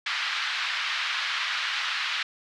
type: band-pass noise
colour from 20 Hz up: pink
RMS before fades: -29 dBFS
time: 0.06-2.23 s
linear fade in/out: 5 ms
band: 1300 to 4200 Hz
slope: 24 dB/octave
effects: none